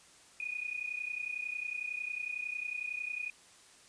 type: tone pair together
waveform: sine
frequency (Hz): 2448 / 2479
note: D#7 / D#7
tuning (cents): -29 / -7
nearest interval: unison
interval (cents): 22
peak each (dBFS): -39 / -38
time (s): 0.4-3.3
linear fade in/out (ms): 2
effects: white hiss -59 dBFS RMS until 3.88 s + resampled to 22050 Hz